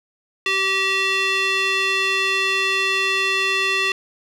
square tone with band-pass filter, 385.4 Hz, G4, 29 cents flat, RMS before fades -20 dBFS, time 0.46-3.92 s, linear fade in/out 2 ms, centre 2700 Hz, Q 2.2, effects none

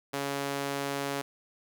sawtooth tone with high-pass filter, 140 Hz, C#3, 18 cents sharp, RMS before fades -33 dBFS, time 0.13-1.22 s, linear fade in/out 10 ms, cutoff 350 Hz, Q 0.75, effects none

